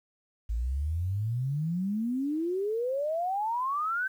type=exponential sweep; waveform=sine; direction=up; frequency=53.4 to 1568 Hz; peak=-27 dBFS; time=0.49-4.08 s; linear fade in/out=10 ms; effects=10-bit